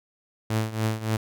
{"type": "tone with tremolo", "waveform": "sawtooth", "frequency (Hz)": 110, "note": "A2", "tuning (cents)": 0, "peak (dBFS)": -17, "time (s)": [0.5, 1.17], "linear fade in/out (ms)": 5, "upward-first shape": "triangle", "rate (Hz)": 3.5, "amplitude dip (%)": 85, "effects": []}